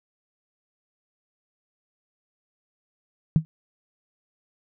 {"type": "tone with exponential decay", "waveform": "sine", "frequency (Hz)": 158.6, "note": "D#3", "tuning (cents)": 33, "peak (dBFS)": -10, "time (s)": [3.36, 3.45], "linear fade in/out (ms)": 0, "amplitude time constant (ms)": 19, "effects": []}